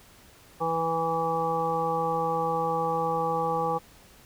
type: harmonic tone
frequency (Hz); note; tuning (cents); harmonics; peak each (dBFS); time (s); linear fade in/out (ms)
164.2; E3; -6; 1 / 2 / 3 / 5 / 6 / 7; -35 / -39 / -29 / -28 / -39 / -31; 0.6-3.79; 20
effects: pink hiss -54 dBFS RMS until 4.25 s